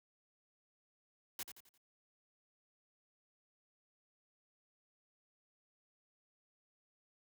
white noise with echo, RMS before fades -42 dBFS, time 1.39-1.43 s, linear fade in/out 2 ms, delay 87 ms, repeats 4, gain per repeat -8 dB, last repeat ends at 1.778 s, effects high-pass 60 Hz 12 dB/octave

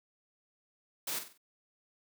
white noise with echo, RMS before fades -36 dBFS, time 1.07-1.19 s, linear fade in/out 5 ms, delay 47 ms, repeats 4, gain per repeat -8 dB, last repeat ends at 1.378 s, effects high-pass 150 Hz 12 dB/octave

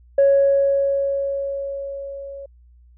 sine tone with level ramp, 554.4 Hz, C#5, in tune, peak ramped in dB -9 to -32 dBFS, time 0.18-2.46 s, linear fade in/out 5 ms, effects tanh soft clip ceiling -8 dBFS + added 60 Hz sine -47 dBFS peak until 2.97 s

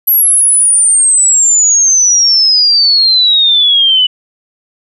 sine exponential sweep, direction down, 11840 to 2960 Hz, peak -5 dBFS, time 0.07-4.07 s, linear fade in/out 10 ms, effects none

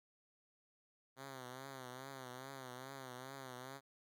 5% pulse tone with vibrato, 130.81 Hz, C3, in tune, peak -37 dBFS, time 1.16-3.81 s, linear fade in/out 50 ms, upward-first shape triangle, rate 2.4 Hz, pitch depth 100 cents each way, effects none

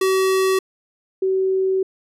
square / sine tone pair in turn, 380 / 380 Hz, F#4 / F#4, +46 / +46 cents, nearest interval unison, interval 0 cents, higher neither, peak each -16 dBFS, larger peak neither, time 0.01-0.59 / 1.22-1.83 s, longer second, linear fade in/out 5 ms, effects resampled to 32000 Hz

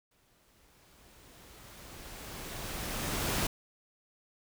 pink noise with exponential growth, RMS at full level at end -30 dBFS, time 0.11-3.47 s, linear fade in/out 5 ms, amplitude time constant 730 ms, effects none

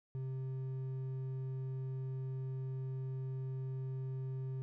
sine tone with hard clipping, 131.5 Hz, C3, 9 cents sharp, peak -39 dBFS, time 0.15-4.62 s, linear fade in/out 0 ms, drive 5 dB, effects none

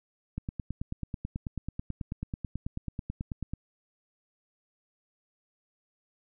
click train, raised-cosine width 5 ms, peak -21 dBFS, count 30, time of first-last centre 0.38-3.536 s, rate 9.19 Hz, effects none

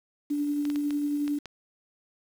sine tone with tremolo, 291.2 Hz, D4, 15 cents flat, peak -24 dBFS, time 0.3-1.39 s, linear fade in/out 10 ms, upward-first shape sine, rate 11 Hz, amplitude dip 25%
clicks, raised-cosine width 0.2 ms, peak -22 dBFS, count 6, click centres 0.653 / 0.701 / 0.759 / 0.907 / 1.279 / 1.457 s
effects 8-bit

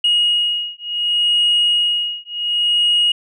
sine beating tone pair, 2881 / 2881.68 Hz, F#7 / F#7, -47 / -46 cents, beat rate 0.68 Hz, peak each -16 dBFS, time 0.04-3.12 s, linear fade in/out 5 ms, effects tanh soft clip ceiling -9 dBFS

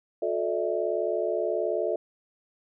sine tone cluster, 359.3 / 438.1 / 592 / 652 Hz, F4 / A4 / D5 / E5, +49 / -7 / +14 / -19 cents, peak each -31 / -30 / -30 / -30 dBFS, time 0.22-1.96 s, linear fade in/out 5 ms, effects none

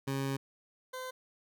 20% pulse tone pair in turn, 136.3 / 513.1 Hz, C#3 / C5, -29 / -34 cents, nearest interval octave + major seventh, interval 2295 cents, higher second, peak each -27 / -34 dBFS, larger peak first, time 0.07-0.37 / 0.93-1.11 s, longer first, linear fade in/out 10 ms, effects none

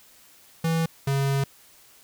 square tone pair in turn, 163.8 / 137.74 Hz, E3 / C#3, -11 / -11 cents, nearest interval minor third, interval 300 cents, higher first, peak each -22 dBFS, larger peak neither, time 0.64-0.86 / 1.07-1.44 s, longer second, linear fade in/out 5 ms, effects white hiss -54 dBFS RMS until 2.03 s

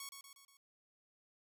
5% pulse tone with echo, 1108.7 Hz, C#6, in tune, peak -33 dBFS, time 0-0.09 s, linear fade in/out 2 ms, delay 120 ms, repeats 4, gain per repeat -5 dB, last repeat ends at 0.57 s, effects none

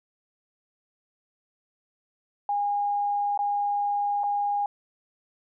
sine tone with dropouts, 816 Hz, G#5, 31 cents flat, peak -23 dBFS, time 2.49-4.66 s, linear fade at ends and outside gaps 2 ms, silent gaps 3.376-3.39 / 4.235-4.239 s, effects none

